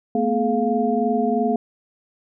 sine tone cluster, 222.6 / 245.5 / 425.3 / 701 Hz, A3 / B3 / G#4 / F5, +20 / -10 / +41 / +6 cents, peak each -23 dBFS, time 0.15-1.56 s, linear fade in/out 2 ms, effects none

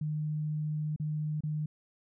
sine tone with dropouts, 152.4 Hz, D#3, 36 cents flat, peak -30 dBFS, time 0.01-1.66 s, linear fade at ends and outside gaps 5 ms, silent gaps 0.962-0.998 / 1.407-1.435 s, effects none

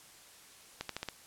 accelerating click train, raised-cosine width 0.2 ms, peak -19 dBFS, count 5, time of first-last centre 0.81-1.087 s, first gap 83 ms, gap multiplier 0.88, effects white hiss -56 dBFS RMS until 1.26 s + low-pass 11000 Hz 12 dB/octave

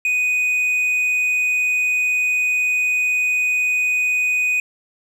triangle tone with hard clipping, 2489 Hz, D#7, in tune, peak -17 dBFS, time 0.05-4.6 s, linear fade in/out 2 ms, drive 6 dB, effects none

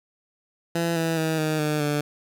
15% pulse tone with pitch steps, 168.3 / 163.89 / 159.59 / 155.41 / 151.33 / 147.36 Hz, E3 / E3 / D#3 / D#3 / D#3 / D3, +36 / -10 / +44 / -2 / -48 / +6 cents, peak -16 dBFS, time 0.75-2.01 s, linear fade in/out 5 ms, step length 210 ms, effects none

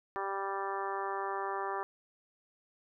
harmonic tone, 196 Hz, G3, in tune, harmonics 2 / 3 / 4 / 5 / 6 / 7 / 8 / 9, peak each -39 / -46 / -39 / -40 / -39 / -47 / -49 / -46 dBFS, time 0.16-1.83 s, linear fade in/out 0 ms, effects none

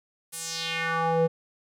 square tone with band-pass filter sweep, 164.81 Hz, E3, in tune, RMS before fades -27 dBFS, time 0.32-1.28 s, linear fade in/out 20 ms, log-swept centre 11000 to 410 Hz, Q 2.4, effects none

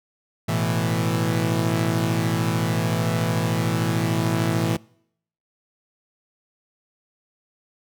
sawtooth chord, A suspended second, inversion none, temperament equal, 110 / 123.47 / 164.81 Hz, A2 / B2 / E3, 0 / 0 / 0 cents, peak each -20 / -23 / -20 dBFS, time 0.48-4.77 s, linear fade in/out 10 ms, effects noise-tail reverb RT60 0.7 s tail -25 dB re dry

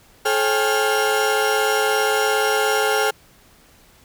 35% pulse tone cluster, 428.6 / 539 / 800 / 1401 Hz, A4 / C#5 / G5 / F6, -45 / -49 / +35 / +5 cents, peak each -19 / -24 / -21 / -21 dBFS, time 0.25-3.11 s, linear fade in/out 10 ms, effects pink hiss -52 dBFS RMS until 4.04 s

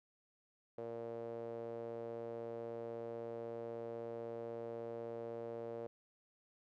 sawtooth tone with band-pass filter, 116.2 Hz, A#2, 5 cents flat, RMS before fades -45 dBFS, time 0.78-5.87 s, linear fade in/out 0 ms, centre 510 Hz, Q 5, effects none

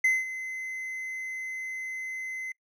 triangle tone with ADSR envelope, 2051 Hz, C7, 35 cents flat, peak -17 dBFS, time 0.04-2.52 s, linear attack 6 ms, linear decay 200 ms, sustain -14 dB, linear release 3 ms, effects noise-tail reverb RT60 0.1 s tail -26 dB re dry

